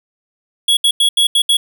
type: tone bursts at uneven times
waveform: square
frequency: 3346 Hz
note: G#7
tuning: 12 cents sharp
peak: -10 dBFS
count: 6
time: 0.68-0.77 / 0.84-0.91 / 1-1.09 / 1.17-1.27 / 1.35-1.42 / 1.49-1.57 s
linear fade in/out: 5 ms
effects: none